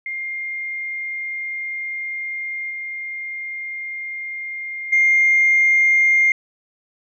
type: tone with level steps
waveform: sine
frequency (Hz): 2115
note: C7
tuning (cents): +18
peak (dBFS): -24 / -26 / -11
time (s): 0.06-6.32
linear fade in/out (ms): 2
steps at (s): 2.7 / 4.92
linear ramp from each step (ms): 10
effects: tanh soft clip ceiling -7 dBFS